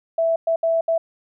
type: tone bursts at uneven times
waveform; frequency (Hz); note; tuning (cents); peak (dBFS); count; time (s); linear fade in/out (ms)
sine; 659.3; E5; 0; -16; 4; 0.18-0.36 / 0.47-0.56 / 0.63-0.81 / 0.88-0.98; 5
effects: none